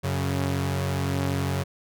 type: tone pair together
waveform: sawtooth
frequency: 91.98 / 138.59 Hz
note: F#2 / C#3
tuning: -10 / 0 cents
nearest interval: perfect fifth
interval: 710 cents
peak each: -23 dBFS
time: 0.03-1.64 s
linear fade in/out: 20 ms
effects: none